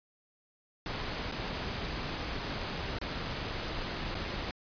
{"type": "noise with dropouts", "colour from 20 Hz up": "pink", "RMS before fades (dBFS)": -36, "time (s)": [0.86, 4.51], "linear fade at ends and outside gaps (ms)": 1, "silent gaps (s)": [[1.315, 1.322], [2.986, 3.014], [4.145, 4.151]], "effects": ["resampled to 11025 Hz"]}